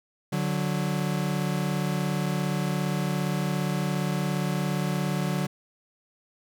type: tone pair together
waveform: 40% pulse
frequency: 146.83 / 184.13 Hz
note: D3 / F#3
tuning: 0 / -8 cents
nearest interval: major third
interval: 392 cents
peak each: -27 dBFS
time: 0.32-5.47 s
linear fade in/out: 10 ms
effects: none